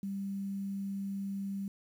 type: tone with quantisation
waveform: sine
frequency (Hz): 197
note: G3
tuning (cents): +9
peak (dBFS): -34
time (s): 0.03-1.68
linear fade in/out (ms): 2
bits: 10
effects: none